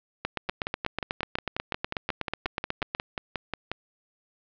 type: two click trains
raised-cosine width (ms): 0.3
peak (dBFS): -13 / -11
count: 19 / 23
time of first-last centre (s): 0.49-3.716 / 0.25-2.949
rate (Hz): 5.58 / 8.15
effects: low-pass 4000 Hz 12 dB/octave